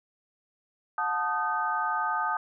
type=tone cluster; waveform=sine; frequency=727 / 878 / 1237 / 1535 Hz; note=F#5 / A5 / D#6 / G6; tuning=-31 / -4 / -10 / -37 cents; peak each=-35 / -30 / -29 / -33 dBFS; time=0.98-2.37 s; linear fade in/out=2 ms; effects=none